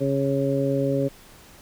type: harmonic tone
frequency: 137.7 Hz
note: C#3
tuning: 11 cents flat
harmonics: 1 / 2 / 3 / 4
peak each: -26 / -25 / -27 / -25 dBFS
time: 0-1.09 s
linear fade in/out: 20 ms
effects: pink hiss -49 dBFS RMS until 1.61 s